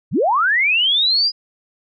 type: linear sweep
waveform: sine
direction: up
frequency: 80.2 to 4963 Hz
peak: -13 dBFS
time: 0.11-1.32 s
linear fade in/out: 50 ms
effects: none